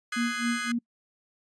35% pulse chord, Ab dominant seventh, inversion second, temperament just, 1245.9 / 1495.1 / 1661.2 / 2077 Hz, Eb6 / Gb6 / Ab6 / C7, +2 / +18 / 0 / -13 cents, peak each -34 dBFS, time 0.12-0.72 s, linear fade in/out 5 ms
sine tone with tremolo, 236.3 Hz, A#3, 24 cents sharp, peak -24 dBFS, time 0.16-0.79 s, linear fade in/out 10 ms, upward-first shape sine, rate 3.8 Hz, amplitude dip 95%
effects noise-tail reverb RT60 0.1 s tail -26 dB re dry + resampled to 22050 Hz

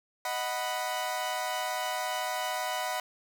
sawtooth chord, B major, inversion first, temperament equal, 622.3 / 740 / 987.8 Hz, D#5 / F#5 / B5, 0 / 0 / 0 cents, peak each -33 / -30 / -31 dBFS, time 0.25-3 s, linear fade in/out 2 ms, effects none

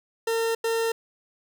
40% pulse tone bursts at uneven times, 455.4 Hz, A#4, 40 cents flat, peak -22 dBFS, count 2, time 0.27-0.55 / 0.64-0.92 s, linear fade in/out 5 ms, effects none

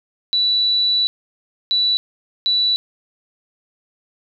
sine tone bursts at uneven times, 3951 Hz, B7, in tune, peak -14 dBFS, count 3, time 0.33-1.07 / 1.71-1.97 / 2.46-2.76 s, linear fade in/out 0 ms, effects none

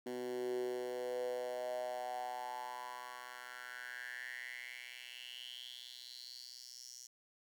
10% pulse tone with high-pass filter sweep, 124.3 Hz, B2, 12 cents sharp, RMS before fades -44 dBFS, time 0.06-7.07 s, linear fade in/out 5 ms, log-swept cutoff 300 to 6000 Hz, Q 6.5, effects none

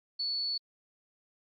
sine tone, 4435 Hz, C#8, in tune, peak -30 dBFS, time 0.19-0.58 s, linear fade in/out 10 ms, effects Opus 48 kbps

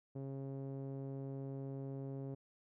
sawtooth tone with low-pass filter, 136 Hz, C#3, 33 cents flat, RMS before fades -44 dBFS, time 0.15-2.35 s, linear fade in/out 10 ms, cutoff 470 Hz, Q 1.4, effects none

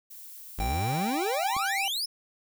violet noise, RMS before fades -45 dBFS, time 0.1-1.54 s, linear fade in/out 10 ms
40% pulse exponential sweep, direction up, 46.25 to 5390 Hz, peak -27 dBFS, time 0.58-2.06 s, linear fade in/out 10 ms
square tone, 784 Hz, G5, in tune, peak -31 dBFS, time 0.6-1.88 s, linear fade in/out 2 ms
click, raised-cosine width 3 ms, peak -28 dBFS, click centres 1.566 s
effects none

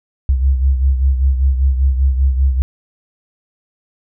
sine beating tone pair, 66 / 71.1 Hz, C2 / C#2, +16 / +45 cents, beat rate 5.1 Hz, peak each -11 / -19 dBFS, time 0.29-2.62 s, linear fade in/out 0 ms, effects none

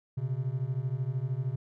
triangle beating tone pair, 123.47 / 136.47 Hz, B2 / C#3, 0 / -27 cents, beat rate 13 Hz, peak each -30 dBFS, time 0.17-1.56 s, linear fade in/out 10 ms, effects none

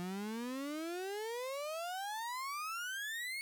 35% pulse exponential sweep, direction up, 174.61 to 2217 Hz, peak -37 dBFS, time 0-3.41 s, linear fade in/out 0 ms, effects none

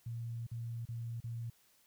sine tone with dropouts, 116.54 Hz, A#2, in tune, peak -38 dBFS, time 0.06-1.5 s, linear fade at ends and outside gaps 5 ms, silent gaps 0.467-0.514 / 0.854-0.887 / 1.204-1.24 s, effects white hiss -69 dBFS RMS until 1.86 s

